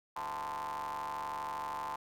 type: ring-modulated tone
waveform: 40% pulse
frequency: 72.6 Hz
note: D2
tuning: 19 cents flat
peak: -33 dBFS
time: 0.16-1.96 s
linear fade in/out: 5 ms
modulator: 957 Hz
effects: none